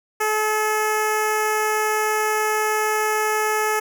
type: tone with notch filter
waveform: 10% pulse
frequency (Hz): 429.4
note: A4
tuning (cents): -42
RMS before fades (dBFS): -21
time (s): 0.2-3.8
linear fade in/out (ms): 10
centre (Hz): 3700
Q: 0.88
effects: none